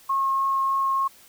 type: tone with vibrato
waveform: sine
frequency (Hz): 1082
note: C#6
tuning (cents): -42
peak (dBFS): -20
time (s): 0.09-1.08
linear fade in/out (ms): 10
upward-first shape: triangle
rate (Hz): 3.3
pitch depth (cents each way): 8
effects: white hiss -52 dBFS RMS until 1.28 s